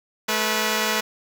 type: tone pair together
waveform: 5% pulse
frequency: 216.2 / 489.6 Hz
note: A3 / B4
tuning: -30 / -15 cents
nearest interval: octave + major second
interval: 1415 cents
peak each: -12 dBFS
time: 0.28-1.01 s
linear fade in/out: 10 ms
effects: none